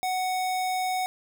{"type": "tone", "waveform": "square", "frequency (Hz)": 742, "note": "F#5", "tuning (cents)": 5, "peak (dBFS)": -26, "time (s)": [0.03, 1.06], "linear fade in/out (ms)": 0, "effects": []}